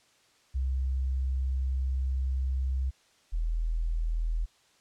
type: tone pair in turn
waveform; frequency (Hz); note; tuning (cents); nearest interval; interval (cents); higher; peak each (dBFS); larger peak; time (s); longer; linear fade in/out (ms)
sine; 65.41 / 40.81; C2 / E1; 0 / -17; minor sixth; 817; first; -26; neither; 0.54-2.91 / 3.32-4.46; first; 20
effects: white hiss -64 dBFS RMS until 4.8 s + low-pass 7000 Hz 12 dB/octave